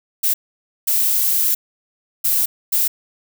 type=noise bursts at uneven times; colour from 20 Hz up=violet; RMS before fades=-17 dBFS; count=4; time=0.23-0.34 / 0.87-1.55 / 2.24-2.46 / 2.72-2.88 s; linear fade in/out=10 ms; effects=none